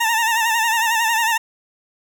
20% pulse tone with vibrato, 908 Hz, A#5, 46 cents flat, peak -11 dBFS, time 0-1.38 s, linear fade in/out 10 ms, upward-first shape sine, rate 11 Hz, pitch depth 66 cents each way, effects none

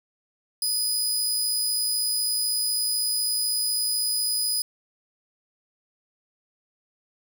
20% pulse tone, 4978 Hz, D#8, in tune, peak -17 dBFS, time 0.62-4.62 s, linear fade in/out 2 ms, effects none

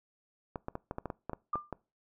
clicks, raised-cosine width 1 ms, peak -22 dBFS, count 11, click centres 0.558 / 0.684 / 0.754 / 0.911 / 0.984 / 1.057 / 1.102 / 1.296 / 1.333 / 1.556 / 1.727 s
sine tone with exponential decay, 1194 Hz, D6, 28 cents sharp, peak -27 dBFS, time 1.53-1.71 s, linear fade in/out 5 ms, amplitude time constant 37 ms
effects noise-tail reverb RT60 0.3 s tail -23 dB re dry

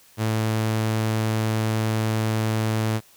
sawtooth tone, 110 Hz, A2, in tune, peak -17 dBFS, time 0.17-3.01 s, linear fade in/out 50 ms, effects white hiss -54 dBFS RMS until 3.16 s

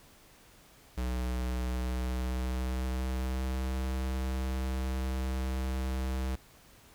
square tone with pitch glide, 62.2 to 64.99 Hz, B1 to C2, +13 to -11 cents, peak -31 dBFS, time 0.97-6.36 s, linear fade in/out 10 ms, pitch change +76 cents, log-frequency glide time 1.57-3.79 s, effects pink hiss -58 dBFS RMS until 6.94 s

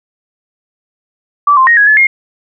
sine tone with pitch steps, 1159 / 1049 / 1871 / 1664 / 1721 / 2136 Hz, D6 / C6 / A#6 / G#6 / A6 / C7, -23 / +4 / +6 / +3 / -39 / +35 cents, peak -4 dBFS, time 1.47-2.07 s, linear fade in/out 5 ms, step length 100 ms, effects none

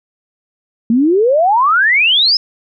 sine exponential sweep, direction up, 220 to 5250 Hz, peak -8 dBFS, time 0.9-2.37 s, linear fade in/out 2 ms, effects none

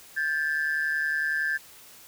sine tone pair together, 1585 / 1735.8 Hz, G6 / A6, +19 / -24 cents, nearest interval major second, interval 157 cents, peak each -26 / -26 dBFS, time 0.16-1.58 s, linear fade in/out 20 ms, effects tanh soft clip ceiling -19 dBFS + white hiss -50 dBFS RMS until 2.07 s

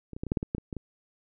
clicks, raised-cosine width 3 ms, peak -27 / -25 / -19 / -23 / -12 / -13 / -18 / -15 / -23 / -22 / -22 dBFS, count 11, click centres 0.133 / 0.165 / 0.235 / 0.267 / 0.319 / 0.372 / 0.429 / 0.549 / 0.582 / 0.728 / 0.767 s, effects none

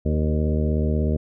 harmonic tone with a mistuned harmonic, 76.5 Hz, D#2, 29 cents flat, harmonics 1 / 2 / 3 / 4 / 5 / 6 / 7 / 8, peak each -21 / -26 / -26 / -34 / -31 / -32 / -38 / -34 dBFS, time 0.05-1.17 s, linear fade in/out 10 ms, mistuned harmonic 6, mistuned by +21 cents, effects none

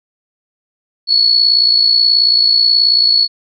sine tone with amplitude modulation, 4395 Hz, C#8, 16 cents flat, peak -5 dBFS, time 1.07-3.28 s, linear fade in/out 50 ms, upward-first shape sine, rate 58.5 Hz, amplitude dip 60%, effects none

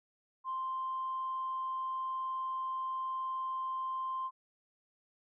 sine tone, 1046.5 Hz, C6, in tune, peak -33 dBFS, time 0.44-4.31 s, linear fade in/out 50 ms, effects tanh soft clip ceiling -29 dBFS

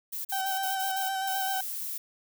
violet noise bursts, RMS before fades -35 dBFS, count 6, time 0.12-1.09 s, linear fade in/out 10 ms, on 130 ms, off 38 ms
35% pulse tone with vibrato, 770 Hz, G5, 31 cents flat, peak -27 dBFS, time 0.32-1.61 s, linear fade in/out 5 ms, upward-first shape square, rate 7.8 Hz, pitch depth 17 cents each way
violet noise, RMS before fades -35 dBFS, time 1.27-1.98 s, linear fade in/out 5 ms
effects none

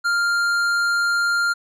sine tone with tanh clipping, 1398 Hz, F6, 1 cent sharp, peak -19 dBFS, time 0.04-1.54 s, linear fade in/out 20 ms, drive 12 dB, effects none

